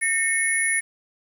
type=tone cluster; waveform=sine; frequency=1824 / 2194 / 9970 Hz; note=A#6 / C#7 / D#9; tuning=-38 / -18 / +2 cents; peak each=-23 dBFS; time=0.01-0.81 s; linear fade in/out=20 ms; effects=tanh soft clip ceiling -13 dBFS + 8-bit